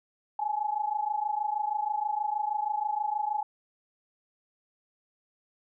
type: tone pair together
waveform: sine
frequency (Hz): 830.6 / 856.9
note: G#5 / A5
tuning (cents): 0 / -46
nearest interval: minor second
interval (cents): 54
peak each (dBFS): -30 / -30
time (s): 0.39-3.43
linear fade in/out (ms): 5
effects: none